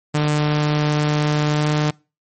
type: tone with pitch glide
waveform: sawtooth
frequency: 149.7 to 150.57 Hz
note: D3 to D3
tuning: +33 to +44 cents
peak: -12 dBFS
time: 0.14-1.91 s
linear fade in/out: 10 ms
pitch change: +11 cents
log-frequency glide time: 1.53-1.65 s
effects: noise-tail reverb RT60 0.3 s tail -24 dB re dry + MP3 32 kbps